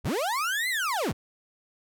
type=linear two-way sweep; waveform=35% pulse; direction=up then down; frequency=38.01 to 2093 to 38.01 Hz; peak=-24 dBFS; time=0.04-1.13 s; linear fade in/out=20 ms; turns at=0.69 s; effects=none